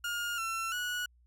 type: tone with pitch steps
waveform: 30% pulse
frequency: 1419 / 1350 / 1463 Hz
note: F6 / E6 / F#6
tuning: +27 / +41 / -20 cents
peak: -30 dBFS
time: 0.04-1.06 s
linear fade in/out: 5 ms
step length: 340 ms
effects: added 60 Hz sine -61 dBFS peak until 1.26 s